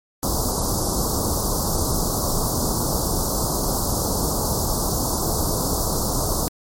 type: band-stop noise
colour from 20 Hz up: pink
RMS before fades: -22 dBFS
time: 0.23-6.48 s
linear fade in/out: 0 ms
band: 1200 to 4500 Hz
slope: 48 dB/octave
effects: MP3 64 kbps